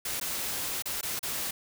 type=noise with dropouts; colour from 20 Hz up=white; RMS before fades=-33 dBFS; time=0.05-1.51 s; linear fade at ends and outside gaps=5 ms; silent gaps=0.2-0.211 / 0.823-0.856 / 1.012-1.029 / 1.193-1.229 s; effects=none